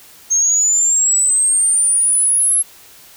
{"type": "exponential sweep", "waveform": "sine", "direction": "up", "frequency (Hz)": [6390, 11110], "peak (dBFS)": -11, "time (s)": [0.3, 2.63], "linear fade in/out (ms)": 20, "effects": ["white hiss -43 dBFS RMS until 3.16 s"]}